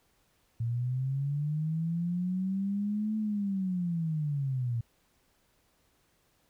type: linear two-way sweep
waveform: sine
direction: up then down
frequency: 114.1 to 217.8 to 114.1 Hz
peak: -28 dBFS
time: 0.6-4.81 s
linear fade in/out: 5 ms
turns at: 3.17 s
effects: pink hiss -70 dBFS RMS until 6.49 s